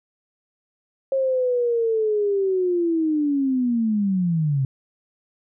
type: linear sweep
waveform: sine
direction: down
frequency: 541 to 130.1 Hz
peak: -18 dBFS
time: 1.12-4.65 s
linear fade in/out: 2 ms
effects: none